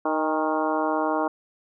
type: harmonic tone with a mistuned harmonic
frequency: 155.56 Hz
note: D#3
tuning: in tune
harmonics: 2 / 3 / 4 / 5 / 6 / 7 / 8 / 9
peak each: -27 / -31 / -28 / -29 / -30 / -30 / -37 / -35 dBFS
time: 0.05-1.28 s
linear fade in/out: 5 ms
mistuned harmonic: 5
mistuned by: +48 cents
effects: none